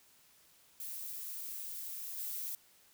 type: noise with level steps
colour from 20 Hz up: violet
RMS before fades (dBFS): -43 / -40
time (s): 0.8-2.55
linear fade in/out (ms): 0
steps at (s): 2.17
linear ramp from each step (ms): 20
effects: white hiss -65 dBFS RMS until 2.93 s